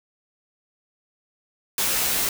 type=noise with comb filter; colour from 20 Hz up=white; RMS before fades=-23 dBFS; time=1.78-2.29 s; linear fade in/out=2 ms; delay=14 ms; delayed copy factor=-0.75; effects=none